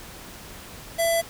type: tone with low-pass filter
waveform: square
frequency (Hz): 668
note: E5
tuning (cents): +23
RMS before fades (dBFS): -22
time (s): 0.98-1.22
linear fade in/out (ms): 20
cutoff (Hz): 11000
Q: 2.8
effects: pink hiss -42 dBFS RMS until 1.29 s